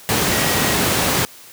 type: tone in noise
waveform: sine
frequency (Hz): 1906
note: A#6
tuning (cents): +38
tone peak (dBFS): -27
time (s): 0.32-0.73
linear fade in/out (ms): 0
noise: pink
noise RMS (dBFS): -17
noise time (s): 0.09-1.25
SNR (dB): -13
effects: white hiss -42 dBFS RMS until 1.52 s + high-pass 100 Hz 12 dB/octave